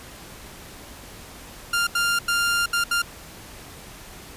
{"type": "tone bursts at uneven times", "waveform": "sawtooth", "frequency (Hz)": 1396.9, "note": "F6", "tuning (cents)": 0, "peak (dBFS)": -16, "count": 5, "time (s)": [[1.73, 1.87], [1.95, 2.19], [2.28, 2.66], [2.73, 2.84], [2.91, 3.02]], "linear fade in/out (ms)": 5, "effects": ["pink hiss -42 dBFS RMS until 4.36 s", "resampled to 32000 Hz"]}